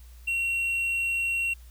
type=tone; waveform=triangle; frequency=2736 Hz; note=F7; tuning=36 cents flat; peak=-23 dBFS; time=0.27-1.54 s; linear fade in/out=10 ms; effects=added 60 Hz sine -45 dBFS peak until 1.7 s + white hiss -59 dBFS RMS until 1.7 s